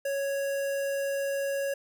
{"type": "tone with notch filter", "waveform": "square", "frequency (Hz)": 554.4, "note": "C#5", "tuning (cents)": 0, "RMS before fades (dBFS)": -30, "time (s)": [0.05, 1.74], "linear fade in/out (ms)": 5, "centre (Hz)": 4000, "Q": 1.6, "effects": []}